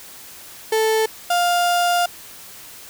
35% pulse tone pair in turn, 440 / 702.1 Hz, A4 / F5, 0 / +9 cents, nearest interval minor sixth, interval 809 cents, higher second, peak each -14 dBFS, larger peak neither, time 0.72-1.06 / 1.3-2.06 s, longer second, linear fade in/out 5 ms, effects white hiss -40 dBFS RMS until 2.89 s

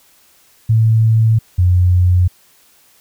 sine tone pair in turn, 111.7 / 90.06 Hz, A2 / F#2, +27 / -46 cents, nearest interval major third, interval 373 cents, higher first, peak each -8 dBFS, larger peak neither, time 0.69-1.39 / 1.58-2.28 s, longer neither, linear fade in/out 10 ms, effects white hiss -51 dBFS RMS until 3 s

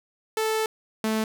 sawtooth tone pair in turn, 438.8 / 219 Hz, A4 / A3, -5 / -8 cents, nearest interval octave, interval 1203 cents, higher first, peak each -19 dBFS, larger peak neither, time 0.37-0.66 / 1.04-1.24 s, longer first, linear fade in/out 2 ms, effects none

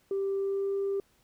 sine tone with pitch glide, 392 to 395 Hz, G4 to G4, 0 to +13 cents, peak -26 dBFS, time 0.11-1 s, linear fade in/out 2 ms, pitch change +13 cents, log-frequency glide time 0.36-0.74 s, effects tanh soft clip ceiling -24 dBFS + pink hiss -67 dBFS RMS until 1.23 s

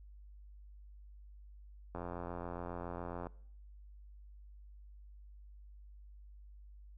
click train, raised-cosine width 1 ms, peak -28 dBFS, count 116, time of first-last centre 1.95-3.269 s, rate 87.2 Hz, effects noise-tail reverb RT60 0.6 s tail -21 dB re dry + added 50 Hz sine -52 dBFS peak until 6.97 s

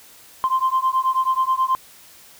sine beating tone pair, 1040 / 1049.3 Hz, C6 / C6, -11 / +5 cents, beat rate 9.3 Hz, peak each -19 dBFS, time 0.44-1.75 s, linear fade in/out 0 ms, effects tanh soft clip ceiling -11 dBFS + white hiss -47 dBFS RMS until 2.39 s

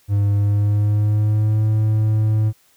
triangle tone with pitch glide, 101.5 to 108.16 Hz, G#2 to A2, -39 to -29 cents, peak -12 dBFS, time 0.08-2.53 s, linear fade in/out 50 ms, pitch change +110 cents, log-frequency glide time 0.32-1.66 s, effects white hiss -57 dBFS RMS until 2.76 s

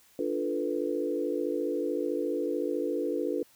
sine chord, B half-diminished seventh, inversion first, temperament equal, 293.7 / 349.2 / 440 / 493.9 Hz, D4 / F4 / A4 / B4, 0 / 0 / 0 / 0 cents, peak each -33 dBFS, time 0.19-3.43 s, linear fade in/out 2 ms, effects white hiss -61 dBFS RMS until 3.55 s

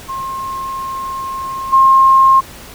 sine tone with level steps, 1067 Hz, C6, 34 cents sharp, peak -20 / -5 dBFS, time 0.08-2.41 s, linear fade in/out 20 ms, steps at 1.72 s, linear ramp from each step 20 ms, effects pink hiss -35 dBFS RMS until 2.74 s

